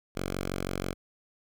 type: tone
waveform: 5% pulse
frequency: 46.25 Hz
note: F#1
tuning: in tune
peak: -20 dBFS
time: 0.15-0.94 s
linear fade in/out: 20 ms
effects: none